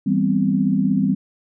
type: chord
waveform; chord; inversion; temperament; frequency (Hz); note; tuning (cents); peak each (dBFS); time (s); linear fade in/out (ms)
sine; C major seventh; first; just; 163.52 / 196.22 / 245.3 / 261.6; E3 / G3 / B3 / C4; -14 / +2 / -12 / 0; -24 / -18 / -24 / -21; 0.06-1.15; 10
effects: none